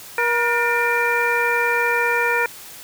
harmonic tone with a mistuned harmonic, 475.2 Hz, A#4, 33 cents sharp, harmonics 1 / 2 / 3 / 4 / 5, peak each -23 / -23 / -23 / -23 / -23 dBFS, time 0.18-2.46 s, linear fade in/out 2 ms, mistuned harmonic 4, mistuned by -82 cents, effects white hiss -39 dBFS RMS until 2.83 s

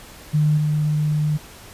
sine tone with level steps, 151.3 Hz, D#3, 48 cents flat, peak -14 / -17 dBFS, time 0.33-1.38 s, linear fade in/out 20 ms, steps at 0.57 s, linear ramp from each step 10 ms, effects pink hiss -42 dBFS RMS until 1.73 s + resampled to 32000 Hz

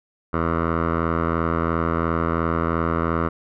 10% pulse tone with low-pass filter, 82.9 Hz, E2, 10 cents sharp, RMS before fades -22 dBFS, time 0.33-3.29 s, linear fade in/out 10 ms, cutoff 1300 Hz, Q 2.9, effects none

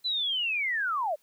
sine linear sweep, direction down, 4061 to 554 Hz, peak -26 dBFS, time 0.04-1.16 s, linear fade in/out 20 ms, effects white hiss -67 dBFS RMS until 1.22 s

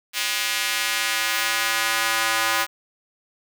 square tone with high-pass filter sweep, 112.4 Hz, A2, 37 cents sharp, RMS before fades -23 dBFS, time 0.13-2.67 s, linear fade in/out 50 ms, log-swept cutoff 2500 to 1200 Hz, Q 1.1, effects none

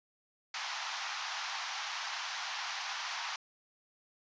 pink band-pass noise, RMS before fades -39 dBFS, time 0.54-3.36 s, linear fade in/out 2 ms, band 780 to 6200 Hz, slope 48 dB/octave, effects resampled to 16000 Hz

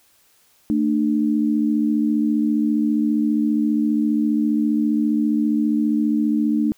sine tone pair together, 223.6 / 298.5 Hz, A3 / D4, +28 / +28 cents, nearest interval perfect fourth, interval 500 cents, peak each -19 dBFS, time 0.7-6.72 s, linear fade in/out 0 ms, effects white hiss -58 dBFS RMS until 6.77 s

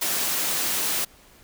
white high-pass noise, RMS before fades -25 dBFS, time 0.01-1.05 s, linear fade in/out 10 ms, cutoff 160 Hz, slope 12 dB/octave, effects pink hiss -53 dBFS RMS until 1.43 s

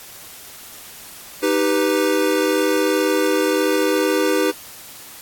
square chord, Eb augmented, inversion none, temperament equal, 311.1 / 392 / 493.9 Hz, Eb4 / G4 / B4, 0 / 0 / 0 cents, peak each -21 dBFS, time 1.42-4.52 s, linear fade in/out 20 ms, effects white hiss -39 dBFS RMS until 5.21 s + AAC 64 kbps

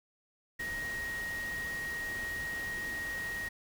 sine tone in noise, 1880 Hz, A#6, 14 cents sharp, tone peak -35 dBFS, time 0.59-3.49 s, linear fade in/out 10 ms, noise pink, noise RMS -45 dBFS, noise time 0.59-3.49 s, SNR +7 dB, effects none

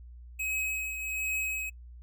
square tone with tremolo, 2549 Hz, D#7, 41 cents sharp, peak -29 dBFS, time 0.39-1.7 s, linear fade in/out 10 ms, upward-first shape triangle, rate 1.3 Hz, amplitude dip 55%, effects noise-tail reverb RT60 0.1 s tail -25 dB re dry + added 60 Hz sine -45 dBFS peak until 2.02 s

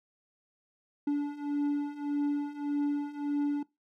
triangle beating tone pair, 288.2 / 289.9 Hz, D4 / D4, -33 / -22 cents, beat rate 1.7 Hz, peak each -31 / -28 dBFS, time 1.07-3.63 s, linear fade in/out 5 ms, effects noise-tail reverb RT60 0.2 s tail -21 dB re dry

